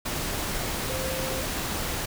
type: tone in noise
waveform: sine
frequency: 523.3 Hz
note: C5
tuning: in tune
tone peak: -32 dBFS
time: 0.89-1.42 s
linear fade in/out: 10 ms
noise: pink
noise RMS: -30 dBFS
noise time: 0.05-2.06 s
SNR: -5 dB
effects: none